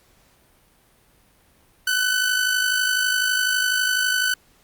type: tone with amplitude modulation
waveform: sawtooth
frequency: 1503 Hz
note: F#6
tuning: 27 cents sharp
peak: -13 dBFS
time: 1.87-4.34 s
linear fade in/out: 5 ms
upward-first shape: sine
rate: 52 Hz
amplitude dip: 50%
effects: pink hiss -58 dBFS RMS until 4.63 s + Opus 48 kbps